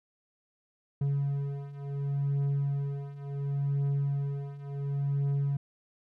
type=beating tone pair; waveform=triangle; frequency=140 / 140.7 Hz; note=C#3 / C#3; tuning=+18 / +26 cents; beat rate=0.7 Hz; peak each=-31 / -28 dBFS; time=1.01-5.57 s; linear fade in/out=5 ms; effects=none